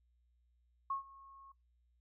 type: tone with ADSR envelope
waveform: sine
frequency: 1091 Hz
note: C#6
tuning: 28 cents flat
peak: -33 dBFS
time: 0.9-1.52 s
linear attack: 5 ms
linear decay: 120 ms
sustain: -22 dB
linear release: 6 ms
effects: noise-tail reverb RT60 0.2 s tail -21 dB re dry + added 60 Hz sine -70 dBFS peak until 2 s